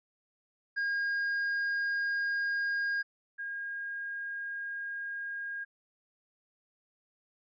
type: tone pair in turn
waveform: triangle / sine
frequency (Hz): 1624 / 1624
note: G#6 / G#6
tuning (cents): -39 / -39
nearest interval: unison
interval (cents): 0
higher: neither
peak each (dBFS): -27 / -35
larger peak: first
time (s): 0.76-3.03 / 3.38-5.65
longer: neither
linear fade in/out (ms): 20
effects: resampled to 16000 Hz